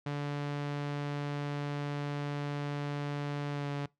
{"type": "tone with pitch glide", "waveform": "sawtooth", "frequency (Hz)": [144.6, 142.94], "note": ["D3", "D3"], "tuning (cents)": [-27, -47], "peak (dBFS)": -29, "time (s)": [0.06, 3.86], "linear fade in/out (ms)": 5, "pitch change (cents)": -20, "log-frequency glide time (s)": [3.51, 3.67], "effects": ["noise-tail reverb RT60 0.2 s tail -23 dB re dry", "low-pass 4000 Hz 12 dB/octave"]}